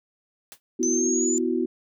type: noise with exponential decay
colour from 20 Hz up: white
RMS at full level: -38 dBFS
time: 0.52-0.6 s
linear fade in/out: 0 ms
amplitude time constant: 17 ms
type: chord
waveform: sine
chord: B suspended fourth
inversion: none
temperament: equal with one note detuned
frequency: 249.2 / 329.6 / 370 Hz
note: B3 / E4 / F#4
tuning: +16 / 0 / 0 cents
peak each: -26 dBFS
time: 0.79-1.66 s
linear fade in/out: 10 ms
type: exponential sweep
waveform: sine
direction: up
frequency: 6070 to 7110 Hz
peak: -24 dBFS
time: 0.83-1.38 s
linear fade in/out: 0 ms
effects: none